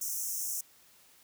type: high-pass noise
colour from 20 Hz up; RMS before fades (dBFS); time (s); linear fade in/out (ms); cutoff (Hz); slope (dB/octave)
pink; -35; 0.01-0.61; 5; 5600; 96
effects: white hiss -61 dBFS RMS until 1.23 s